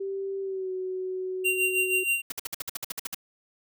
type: tone with pitch glide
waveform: sine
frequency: 390 to 372.2 Hz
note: G4 to F#4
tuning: -9 to +10 cents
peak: -29 dBFS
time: 0-2.04 s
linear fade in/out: 10 ms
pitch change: -81 cents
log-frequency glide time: 0.41-0.71 s
type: tone with tremolo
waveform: square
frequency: 2766 Hz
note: F7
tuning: 17 cents flat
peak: -22 dBFS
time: 1.44-2.22 s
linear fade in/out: 20 ms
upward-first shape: sine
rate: 6.3 Hz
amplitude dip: 65%
type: noise bursts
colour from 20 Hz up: white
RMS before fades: -32 dBFS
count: 12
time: 2.3-3.146 s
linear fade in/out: 5 ms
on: 21 ms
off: 54 ms
effects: none